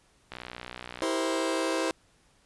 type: click train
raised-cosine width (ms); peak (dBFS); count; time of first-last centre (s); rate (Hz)
0.3; -22; 45; 0.32-1.039; 61.2
type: chord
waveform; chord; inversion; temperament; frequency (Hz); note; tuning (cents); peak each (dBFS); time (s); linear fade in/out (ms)
sawtooth; C dominant seventh; first; just; 327 / 392.4 / 470.9 / 523.3; E4 / G4 / Bb4 / C5; -14 / +2 / +18 / 0; -26 / -31 / -32 / -27; 1.02-1.91; 0
effects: pink hiss -64 dBFS RMS until 2.45 s + resampled to 24000 Hz